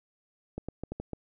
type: clicks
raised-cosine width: 2 ms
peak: -22 dBFS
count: 6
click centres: 0.58 / 0.686 / 0.836 / 0.92 / 1 / 1.133 s
effects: none